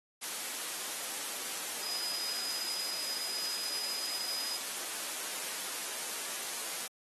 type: tone in noise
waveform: sine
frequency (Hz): 4978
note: D#8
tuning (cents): 0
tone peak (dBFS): -36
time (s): 1.82-4.58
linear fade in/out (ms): 20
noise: white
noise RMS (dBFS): -38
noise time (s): 0.21-6.88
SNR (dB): -1
effects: high-pass 300 Hz 12 dB/octave + AAC 32 kbps